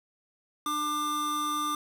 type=tone pair together; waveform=square; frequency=298.4 / 1193.6 Hz; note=D4 / D6; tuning=+28 / +28 cents; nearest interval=2 octaves; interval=2400 cents; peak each=-37 / -29 dBFS; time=0.66-1.75 s; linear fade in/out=2 ms; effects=none